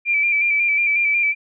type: tone with vibrato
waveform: sine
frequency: 2349 Hz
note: D7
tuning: in tune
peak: -15 dBFS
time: 0.05-1.35 s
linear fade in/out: 50 ms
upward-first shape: square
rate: 5.5 Hz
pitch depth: 32 cents each way
effects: none